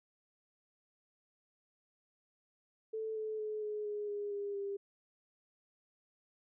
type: tone with pitch steps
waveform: sine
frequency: 440 / 433.9 / 428 / 422.1 / 416.3 / 410.5 / 404.9 / 399.3 Hz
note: A4 / A4 / A4 / G#4 / G#4 / G#4 / G#4 / G4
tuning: 0 / -24 / -48 / +28 / +4 / -20 / -44 / +32 cents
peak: -36 dBFS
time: 2.93-4.77 s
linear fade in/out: 10 ms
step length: 230 ms
effects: none